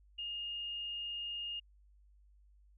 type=tone; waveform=sine; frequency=2838 Hz; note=F7; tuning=27 cents sharp; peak=-38 dBFS; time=0.18-1.6 s; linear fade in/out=10 ms; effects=added 50 Hz sine -61 dBFS peak until 2.77 s